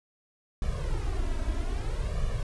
brown noise with flanger, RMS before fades -29 dBFS, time 0.62-2.43 s, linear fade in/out 2 ms, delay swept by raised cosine 1.7 to 3.1 ms, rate 0.62 Hz, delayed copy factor +0.95, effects resampled to 24000 Hz

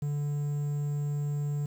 triangle tone with quantisation, 145.7 Hz, D3, 13 cents flat, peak -26 dBFS, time 0.02-1.66 s, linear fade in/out 5 ms, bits 9, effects none

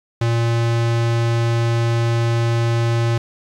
square tone, 116.54 Hz, A#2, in tune, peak -16 dBFS, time 0.21-3.18 s, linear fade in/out 5 ms, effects low-pass 6000 Hz 12 dB/octave + 8-bit

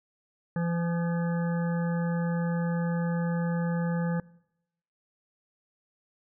harmonic tone with a mistuned harmonic, 170 Hz, F3, 46 cents flat, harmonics 1 / 3 / 5 / 7 / 9 / 10, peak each -26 / -36 / -41 / -45 / -46 / -43 dBFS, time 0.56-4.2 s, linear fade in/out 2 ms, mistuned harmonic 7, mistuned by +40 cents, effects noise-tail reverb RT60 0.8 s tail -22 dB re dry

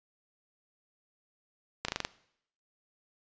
slowing click train, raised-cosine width 0.2 ms, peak -13 dBFS, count 6, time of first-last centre 1.85-2.049 s, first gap 34 ms, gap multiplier 1.08, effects noise-tail reverb RT60 0.7 s tail -19 dB re dry + resampled to 16000 Hz

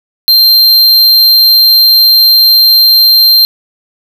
square tone, 4162 Hz, C8, 10 cents flat, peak -3 dBFS, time 0.28-3.45 s, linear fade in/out 0 ms, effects none

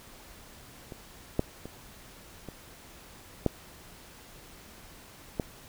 clicks, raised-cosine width 2 ms, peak -27 / -11 / -26 / -26 / -10 / -14 dBFS, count 6, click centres 0.922 / 1.394 / 1.656 / 2.487 / 3.463 / 5.398 s, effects pink hiss -51 dBFS RMS until 5.68 s

